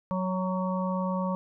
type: harmonic tone with a mistuned harmonic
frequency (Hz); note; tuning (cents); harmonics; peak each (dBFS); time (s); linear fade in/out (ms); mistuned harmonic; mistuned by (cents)
185.3; F#3; +3; 1 / 3 / 5 / 6; -28 / -33 / -35 / -36; 0.11-1.35; 0; 6; +17
effects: none